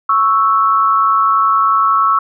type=tone pair together; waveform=sine; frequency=1107.6 / 1318.5 Hz; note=C#6 / E6; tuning=-2 / 0 cents; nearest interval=minor third; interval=302 cents; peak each=-12 dBFS; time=0.09-2.19 s; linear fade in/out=5 ms; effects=none